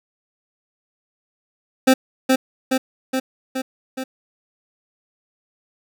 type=tone with echo; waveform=25% pulse; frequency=261.6 Hz; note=C4; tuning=in tune; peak=-6 dBFS; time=1.87-1.94 s; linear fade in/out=10 ms; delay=420 ms; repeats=5; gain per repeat=-3 dB; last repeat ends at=4.04 s; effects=none